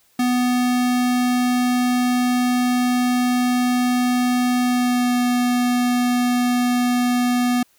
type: tone with pitch glide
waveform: square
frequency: 247.7 to 245.8 Hz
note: B3 to B3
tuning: +5 to -8 cents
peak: -17 dBFS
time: 0.19-7.63 s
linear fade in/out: 5 ms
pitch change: -13 cents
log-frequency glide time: 4.63-5.16 s
effects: white hiss -59 dBFS RMS until 7.78 s